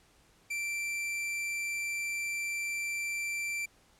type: tone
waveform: 45% pulse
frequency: 2347 Hz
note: D7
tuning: 2 cents flat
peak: -32 dBFS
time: 0.5-3.66 s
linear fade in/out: 10 ms
effects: pink hiss -64 dBFS RMS until 3.99 s + low-pass 11000 Hz 12 dB/octave